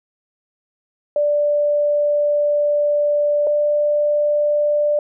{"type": "tone pair in turn", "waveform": "sine", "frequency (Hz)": [587.3, 591], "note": ["D5", "D5"], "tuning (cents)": [0, 11], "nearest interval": "unison", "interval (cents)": 11, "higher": "second", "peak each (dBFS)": [-14, -14], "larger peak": "neither", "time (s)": [[1.16, 3.47], [3.47, 4.99]], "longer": "first", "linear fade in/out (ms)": 2, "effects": []}